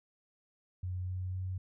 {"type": "tone with pitch steps", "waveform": "sine", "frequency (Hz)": [91.2, 92.05, 92.9], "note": ["F#2", "F#2", "F#2"], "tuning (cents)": [-24, -8, 7], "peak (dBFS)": -34, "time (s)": [0.83, 1.58], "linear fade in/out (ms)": 5, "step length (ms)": 250, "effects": []}